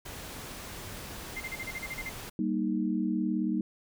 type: noise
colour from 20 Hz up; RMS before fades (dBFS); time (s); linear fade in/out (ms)
pink; -42; 0.05-2.3; 10
type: tone bursts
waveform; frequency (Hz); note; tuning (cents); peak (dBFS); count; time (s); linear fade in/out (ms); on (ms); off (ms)
sine; 2093; C7; 0; -34; 10; 1.36-2.097; 10; 44; 33
type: chord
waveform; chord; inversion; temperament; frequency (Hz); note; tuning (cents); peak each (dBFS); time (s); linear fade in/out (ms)
sine; Eb major; first; just; 194.45 / 233.3 / 311.1; G3 / Bb3 / Eb4; -14 / +2 / 0; -31; 2.39-3.61; 2
effects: none